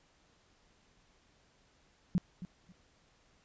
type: tone with echo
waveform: sine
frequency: 180.3 Hz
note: F#3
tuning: 45 cents flat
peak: -25 dBFS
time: 2.15-2.18 s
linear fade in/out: 0 ms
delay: 270 ms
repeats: 2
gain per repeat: -14 dB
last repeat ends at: 2.72 s
effects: pink hiss -68 dBFS RMS until 3.44 s + resampled to 16000 Hz